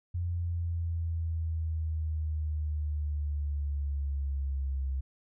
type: exponential sweep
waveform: sine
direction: down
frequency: 87.5 to 66.5 Hz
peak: -29 dBFS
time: 0.14-5.01 s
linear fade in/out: 10 ms
effects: none